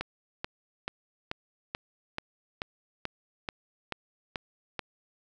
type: click train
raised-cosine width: 0.3 ms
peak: -16 dBFS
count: 12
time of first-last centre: 0.01-4.793 s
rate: 2.3 Hz
effects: none